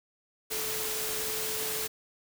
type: tone in noise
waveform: sine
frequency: 435.7 Hz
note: A4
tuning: 17 cents flat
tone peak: -39 dBFS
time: 0.5-1.88 s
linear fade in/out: 20 ms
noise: white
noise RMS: -33 dBFS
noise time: 0.5-1.88 s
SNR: -9 dB
effects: none